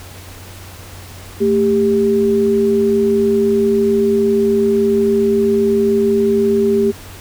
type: tone pair together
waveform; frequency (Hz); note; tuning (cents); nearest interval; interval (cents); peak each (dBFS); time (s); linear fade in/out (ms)
sine; 222.9 / 397.6; A3 / G4; +23 / +25; minor seventh; 1002; -16 / -12; 1.4-6.92; 20
effects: added 92 Hz sine -35 dBFS peak until 7.2 s + pink hiss -37 dBFS RMS until 7.2 s